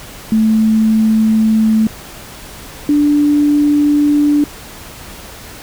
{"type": "tone pair in turn", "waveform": "sine", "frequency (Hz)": [219.5, 293], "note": ["A3", "D4"], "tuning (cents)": [-4, -4], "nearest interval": "perfect fourth", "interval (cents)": 500, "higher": "second", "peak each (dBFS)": -8, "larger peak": "neither", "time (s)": [[0.32, 1.87], [2.89, 4.44]], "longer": "neither", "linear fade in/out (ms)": 2, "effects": ["pink hiss -33 dBFS RMS until 5.62 s"]}